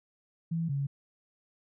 sine tone pair in turn, 165.6 / 139.61 Hz, E3 / C#3, +8 / +13 cents, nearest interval minor third, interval 295 cents, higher first, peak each -28 dBFS, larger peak neither, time 0.51-0.69 / 0.69-0.87 s, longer neither, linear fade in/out 10 ms, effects none

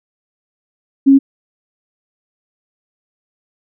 sine tone, 273.2 Hz, C#4, 25 cents flat, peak -4 dBFS, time 1.06-1.19 s, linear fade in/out 20 ms, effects none

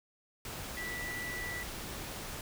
sine tone in noise, 1964 Hz, B6, 10 cents flat, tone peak -38 dBFS, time 0.77-1.63 s, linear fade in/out 2 ms, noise pink, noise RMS -42 dBFS, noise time 0.45-2.41 s, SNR +1 dB, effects none

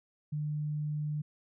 sine tone, 150 Hz, D3, 37 cents sharp, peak -31 dBFS, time 0.32-1.22 s, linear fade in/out 10 ms, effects none

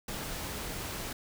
pink noise, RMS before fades -38 dBFS, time 0.08-1.13 s, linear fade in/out 5 ms, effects none

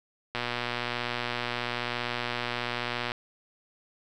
click train, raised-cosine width 0.3 ms, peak -14 dBFS, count 336, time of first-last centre 0.35-3.119 s, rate 121 Hz, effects none

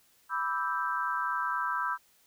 sine chord, E minor seventh, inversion second, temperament equal, 987.8 / 1174.7 / 1318.5 / 1568 Hz, B5 / D6 / E6 / G6, 0 / 0 / 0 / 0 cents, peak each -33 / -37 / -33 / -34 dBFS, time 0.29-1.98 s, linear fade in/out 50 ms, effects white hiss -65 dBFS RMS until 2.26 s

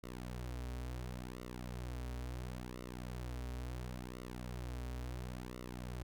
sawtooth tone with flanger, 61.74 Hz, B1, in tune, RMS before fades -44 dBFS, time 0.03-6.03 s, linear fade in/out 5 ms, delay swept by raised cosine 1.2 to 5.9 ms, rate 0.72 Hz, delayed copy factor -0.85, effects none

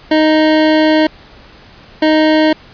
25% pulse tone pair in turn, 311.1 / 311.1 Hz, D#4 / D#4, 0 / 0 cents, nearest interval unison, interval 0 cents, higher neither, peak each -4 dBFS, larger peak neither, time 0.11-1.07 / 2.02-2.53 s, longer first, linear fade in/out 5 ms, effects pink hiss -40 dBFS RMS until 2.73 s + resampled to 11025 Hz

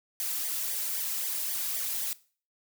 blue noise with flanger, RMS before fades -32 dBFS, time 0.2-2.13 s, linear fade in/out 0 ms, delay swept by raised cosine 0.73 to 2.73 ms, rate 3.8 Hz, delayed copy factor -1, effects noise-tail reverb RT60 0.4 s tail -19 dB re dry

